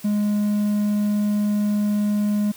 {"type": "tone", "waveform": "triangle", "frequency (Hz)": 207.7, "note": "G#3", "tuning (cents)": 0, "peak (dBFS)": -16, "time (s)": [0.04, 2.52], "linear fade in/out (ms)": 10, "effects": ["white hiss -44 dBFS RMS until 2.56 s"]}